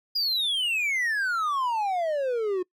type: exponential sweep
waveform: triangle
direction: down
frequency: 4938 to 355.5 Hz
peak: -22 dBFS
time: 0.15-2.63 s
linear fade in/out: 10 ms
effects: noise-tail reverb RT60 0.1 s tail -24 dB re dry